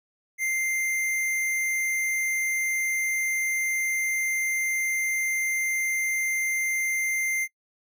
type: tone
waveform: square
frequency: 2093 Hz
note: C7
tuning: in tune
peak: -25 dBFS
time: 0.38-7.48 s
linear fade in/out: 50 ms
effects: noise-tail reverb RT60 0.1 s tail -22 dB re dry